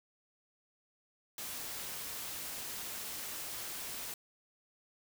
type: noise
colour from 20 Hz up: white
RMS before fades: -42 dBFS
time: 1.38-4.14 s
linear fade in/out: 2 ms
effects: none